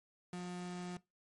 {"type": "tone", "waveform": "35% pulse", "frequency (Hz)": 178.5, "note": "F3", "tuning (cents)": 38, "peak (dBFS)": -39, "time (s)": [0.33, 0.97], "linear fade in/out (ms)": 2, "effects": ["noise-tail reverb RT60 0.2 s tail -20 dB re dry", "MP3 48 kbps"]}